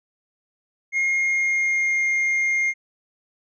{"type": "tone with pitch glide", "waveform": "triangle", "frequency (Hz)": [2141, 2123], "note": ["C7", "C7"], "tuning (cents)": [39, 25], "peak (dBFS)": -17, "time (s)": [0.92, 2.74], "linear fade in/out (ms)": 50, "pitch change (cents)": -14, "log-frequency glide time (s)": [1.03, 2.07], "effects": ["resampled to 16000 Hz"]}